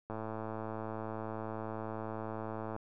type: click train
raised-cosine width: 1 ms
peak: -26 dBFS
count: 294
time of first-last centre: 0.1-2.764 s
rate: 110 Hz
effects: none